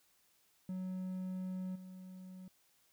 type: tone with level steps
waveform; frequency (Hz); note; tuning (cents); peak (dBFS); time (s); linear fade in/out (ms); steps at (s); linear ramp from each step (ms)
triangle; 185.5; F#3; +5; -36 / -46; 0.69-2.48; 2; 1.75; 10
effects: white hiss -72 dBFS RMS until 2.92 s